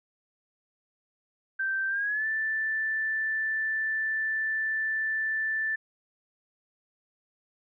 sine tone with pitch glide, 1562 to 1763.4 Hz, G6 to A6, -7 to +3 cents, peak -26 dBFS, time 1.59-5.76 s, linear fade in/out 10 ms, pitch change +210 cents, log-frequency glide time 1.88-2.26 s, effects none

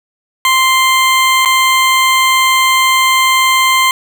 20% pulse tone with dropouts, 1046.5 Hz, C6, in tune, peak -3 dBFS, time 0.45-3.91 s, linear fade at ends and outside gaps 1 ms, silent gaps 1.45-1.457 s, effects none

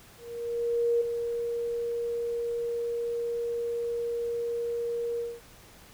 sine tone with ADSR envelope, 470.6 Hz, A#4, 16 cents sharp, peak -21 dBFS, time 0.17-5.41 s, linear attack 840 ms, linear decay 7 ms, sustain -7 dB, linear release 220 ms, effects pink hiss -53 dBFS RMS until 5.93 s

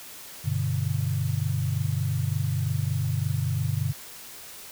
sine chord, G major, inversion none, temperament equal, 98 / 123.47 / 146.83 Hz, G2 / B2 / D3, 0 / 0 / 0 cents, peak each -28 dBFS, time 0.44-3.93 s, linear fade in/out 20 ms, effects white hiss -43 dBFS RMS until 4.71 s

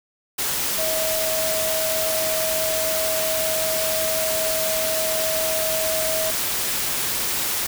sine tone in noise, 638 Hz, D#5, 43 cents sharp, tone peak -24 dBFS, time 0.78-6.31 s, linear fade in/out 10 ms, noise white, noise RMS -24 dBFS, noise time 0.38-7.67 s, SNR -3 dB, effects none

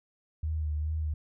sine tone with vibrato, 76.9 Hz, D#2, 20 cents flat, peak -28 dBFS, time 0.43-1.14 s, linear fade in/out 5 ms, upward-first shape sine, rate 2.4 Hz, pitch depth 41 cents each way, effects none

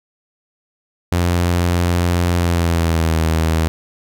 sawtooth tone with pitch glide, 87.31 to 80.53 Hz, F2 to E2, 0 to -40 cents, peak -10 dBFS, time 1.12-3.68 s, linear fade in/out 0 ms, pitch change -140 cents, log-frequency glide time 2.35-3.16 s, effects none

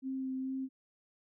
sine tone with vibrato, 263.1 Hz, C4, 10 cents sharp, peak -34 dBFS, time 0.02-0.69 s, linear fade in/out 50 ms, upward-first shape sine, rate 2.3 Hz, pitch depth 13 cents each way, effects none

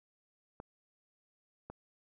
clicks, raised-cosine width 1 ms, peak -30 dBFS, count 2, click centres 0.601 / 1.7 s, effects none

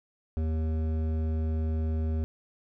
sine tone with hard clipping, 79.2 Hz, D#2, 31 cents sharp, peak -28 dBFS, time 0.37-2.24 s, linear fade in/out 0 ms, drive 12 dB, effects none

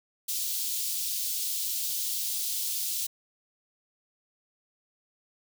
white high-pass noise, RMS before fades -31 dBFS, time 0.28-3.07 s, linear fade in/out 10 ms, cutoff 3400 Hz, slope 24 dB/octave, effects none

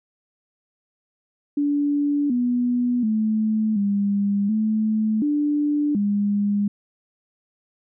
sine tone with pitch steps, 288.8 / 244.7 / 217.2 / 201.3 / 217 / 294.2 / 203.8 Hz, D4 / B3 / A3 / G3 / A3 / D4 / G#3, -29 / -16 / -22 / +46 / -24 / +3 / -32 cents, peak -18 dBFS, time 1.57-6.68 s, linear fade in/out 5 ms, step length 730 ms, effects none

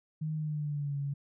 sine tone with pitch glide, 155.56 to 141.01 Hz, D#3 to C#3, 0 to +30 cents, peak -31 dBFS, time 0.21-1.14 s, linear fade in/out 10 ms, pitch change -170 cents, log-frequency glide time 0.35-0.97 s, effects none

